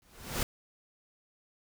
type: noise with exponential growth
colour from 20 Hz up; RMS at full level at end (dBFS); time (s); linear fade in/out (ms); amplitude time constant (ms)
pink; -28; 0.02-0.43; 1; 89
effects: none